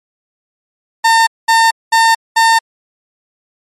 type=tone bursts; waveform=30% pulse; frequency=907 Hz; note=A#5; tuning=48 cents flat; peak=-4 dBFS; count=4; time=1.04-2.59 s; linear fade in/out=10 ms; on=230 ms; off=210 ms; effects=low-pass 10000 Hz 12 dB/octave + MP3 64 kbps